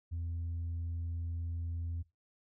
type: tone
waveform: sine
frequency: 84.2 Hz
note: E2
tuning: 37 cents sharp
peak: -33 dBFS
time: 0.11-2.03 s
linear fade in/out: 20 ms
effects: noise-tail reverb RT60 0.2 s tail -18 dB re dry + tanh soft clip ceiling -33 dBFS